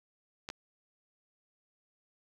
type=clicks; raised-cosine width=0.2 ms; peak=-22 dBFS; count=2; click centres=0.489 / 0.501 s; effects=none